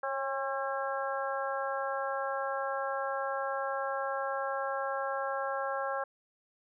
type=harmonic tone with a mistuned harmonic; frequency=270 Hz; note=C#4; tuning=45 cents flat; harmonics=2 / 3 / 4 / 5 / 6; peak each=-35 / -37 / -38 / -39 / -40 dBFS; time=0.03-6.04 s; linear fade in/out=5 ms; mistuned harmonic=2; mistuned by=+20 cents; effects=none